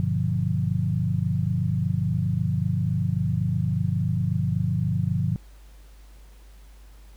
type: chord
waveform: sine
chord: G dominant seventh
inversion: none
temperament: equal with one note detuned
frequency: 98 / 121.63 / 146.83 / 174.61 Hz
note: G2 / B2 / D3 / F3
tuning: 0 / -26 / 0 / 0 cents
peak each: -27 dBFS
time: 0-5.36 s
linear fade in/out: 0 ms
effects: added 50 Hz sine -45 dBFS peak until 7.16 s + pink hiss -58 dBFS RMS until 7.16 s